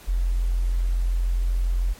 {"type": "tone", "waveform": "sine", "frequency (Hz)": 43.59, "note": "F1", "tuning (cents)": -3, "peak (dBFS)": -19, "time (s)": [0.07, 1.94], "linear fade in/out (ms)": 20, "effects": ["pink hiss -47 dBFS RMS until 1.99 s", "MP3 64 kbps"]}